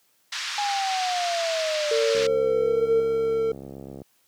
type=band-pass noise; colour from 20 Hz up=white; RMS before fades=-31 dBFS; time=0.32-2.27 s; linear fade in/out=5 ms; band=1100 to 5400 Hz; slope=24 dB/octave
type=exponential sweep; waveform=sine; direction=down; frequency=829 to 449.3 Hz; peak=-24 dBFS; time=0.58-3 s; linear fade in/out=2 ms
type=tone with vibrato; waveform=triangle; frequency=452.3 Hz; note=A4; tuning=48 cents sharp; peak=-19 dBFS; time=1.91-3.52 s; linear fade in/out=5 ms; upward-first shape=triangle; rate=1.1 Hz; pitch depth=10 cents each way
type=click train; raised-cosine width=2 ms; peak=-25 dBFS; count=128; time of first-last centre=2.15-4.018 s; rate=68 Hz
effects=white hiss -65 dBFS RMS until 4.27 s + high-pass 100 Hz 12 dB/octave